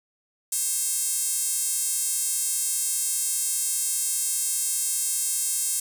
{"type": "tone with high-pass filter", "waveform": "sawtooth", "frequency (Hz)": 535, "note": "C5", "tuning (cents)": 38, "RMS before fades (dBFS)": -26, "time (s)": [0.52, 5.8], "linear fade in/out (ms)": 5, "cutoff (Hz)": 8300, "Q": 2.6, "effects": []}